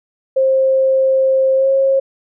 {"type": "tone with pitch glide", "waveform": "sine", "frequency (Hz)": [530, 539.6], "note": ["C5", "C#5"], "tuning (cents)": [22, -47], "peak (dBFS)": -10, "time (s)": [0.36, 2], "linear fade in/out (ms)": 10, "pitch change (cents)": 31, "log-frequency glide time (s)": [1.56, 1.68], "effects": []}